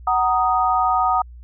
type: chord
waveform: sine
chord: D# minor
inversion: first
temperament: just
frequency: 746.7 / 933.4 / 1244.5 Hz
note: F#5 / A#5 / D#6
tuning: +16 / +2 / 0 cents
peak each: -19 / -22 / -19 dBFS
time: 0.07-1.22 s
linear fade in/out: 5 ms
effects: added 60 Hz sine -37 dBFS peak until 1.43 s